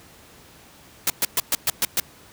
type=noise bursts; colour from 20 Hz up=white; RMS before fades=-20 dBFS; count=7; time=1.07-2 s; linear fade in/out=2 ms; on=30 ms; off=120 ms; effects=pink hiss -49 dBFS RMS until 2.32 s + high-pass 60 Hz 12 dB/octave